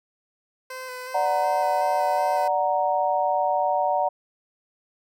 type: tone with vibrato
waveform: 15% pulse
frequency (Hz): 510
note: C5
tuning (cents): -44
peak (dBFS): -27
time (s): 0.7-2.48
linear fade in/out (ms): 5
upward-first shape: square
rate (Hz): 2.7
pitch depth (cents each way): 18
type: chord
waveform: sine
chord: D augmented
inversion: none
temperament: equal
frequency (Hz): 587.3 / 740 / 932.3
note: D5 / F#5 / A#5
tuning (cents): 0 / 0 / 0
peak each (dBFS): -25 / -23 / -25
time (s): 1.14-4.09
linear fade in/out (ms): 10
effects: none